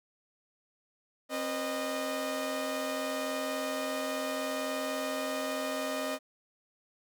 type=tone cluster; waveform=sawtooth; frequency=265.7 / 490.7 / 615 Hz; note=C4 / B4 / D#5; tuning=+27 / -11 / -20 cents; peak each=-33 / -37 / -30 dBFS; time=1.29-6.19 s; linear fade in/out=50 ms; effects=none